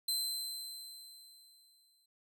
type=tone with exponential decay; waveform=sawtooth; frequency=4085 Hz; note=C8; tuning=42 cents flat; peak=-28 dBFS; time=0.08-2.06 s; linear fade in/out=5 ms; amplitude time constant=430 ms; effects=none